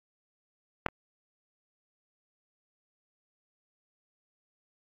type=clicks; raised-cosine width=0.5 ms; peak=-9 / -28 dBFS; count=2; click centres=0.863 / 0.886 s; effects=AAC 48 kbps